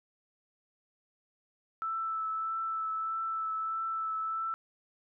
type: tone with vibrato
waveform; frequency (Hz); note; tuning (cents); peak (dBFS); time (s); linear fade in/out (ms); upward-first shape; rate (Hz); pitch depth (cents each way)
sine; 1318.5; E6; 0; -31; 1.82-4.54; 0; triangle; 1.6; 17
effects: none